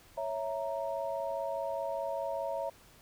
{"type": "chord", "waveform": "sine", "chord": "A# diminished", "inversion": "first", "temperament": "equal", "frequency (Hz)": [554.4, 659.3, 932.3], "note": ["C#5", "E5", "A#5"], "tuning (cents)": [0, 0, 0], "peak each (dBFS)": [-36, -36, -39], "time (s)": [0.17, 2.7], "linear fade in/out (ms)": 10, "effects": ["pink hiss -59 dBFS RMS until 3.01 s"]}